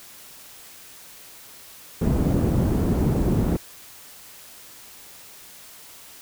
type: low-pass noise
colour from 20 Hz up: white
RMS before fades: -21 dBFS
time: 2.01-3.57 s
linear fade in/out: 10 ms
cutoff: 240 Hz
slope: 12 dB/octave
effects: white hiss -45 dBFS RMS until 6.21 s